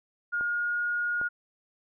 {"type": "tone with pitch glide", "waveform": "sine", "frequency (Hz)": [1425, 1434.1], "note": ["F6", "F6"], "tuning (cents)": [34, 45], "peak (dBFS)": -26, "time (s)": [0.32, 1.29], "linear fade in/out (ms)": 20, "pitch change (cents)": 11, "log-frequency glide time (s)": [0.42, 0.8]}
{"type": "clicks", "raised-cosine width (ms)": 1, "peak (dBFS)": [-28, -27], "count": 2, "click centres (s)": [0.41, 1.214]}
{"effects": []}